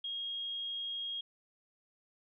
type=tone; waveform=sine; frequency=3264 Hz; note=G#7; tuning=31 cents flat; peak=-36 dBFS; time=0.04-1.21 s; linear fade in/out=5 ms; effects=none